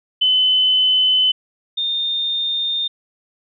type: tone pair in turn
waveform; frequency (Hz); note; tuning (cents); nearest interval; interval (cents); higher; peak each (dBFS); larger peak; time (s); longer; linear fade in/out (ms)
sine; 3029 / 3637; F#7 / A#7; +40 / -43; minor third; 317; second; -12 / -18; first; 0.21-1.32 / 1.77-2.88; neither; 10
effects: none